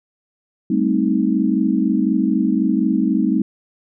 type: chord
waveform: sine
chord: A half-diminished seventh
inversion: third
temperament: equal with one note detuned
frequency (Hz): 196 / 220 / 261.6 / 314.2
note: G3 / A3 / C4 / Eb4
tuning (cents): 0 / 0 / 0 / +17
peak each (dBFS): -20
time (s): 0.7-3.42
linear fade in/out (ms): 5
effects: none